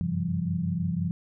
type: tone cluster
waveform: sine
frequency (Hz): 92 / 97.9 / 133.6 / 170 / 193.7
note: F#2 / G2 / C3 / F3 / G3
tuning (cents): -9 / -2 / +36 / -46 / -20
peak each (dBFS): -36 / -35 / -36 / -27 / -34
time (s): 0.01-1.11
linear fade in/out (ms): 0
effects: none